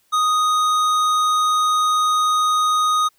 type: tone with tanh clipping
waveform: sine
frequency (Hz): 1244.5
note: D#6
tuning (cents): 0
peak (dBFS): -17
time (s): 0.12-3.09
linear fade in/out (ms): 20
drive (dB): 15
effects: white hiss -62 dBFS RMS until 3.18 s